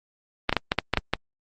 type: clicks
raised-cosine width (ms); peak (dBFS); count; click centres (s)
0.3; -4; 8; 0.494 / 0.527 / 0.567 / 0.719 / 0.787 / 0.937 / 0.973 / 1.136
effects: Opus 32 kbps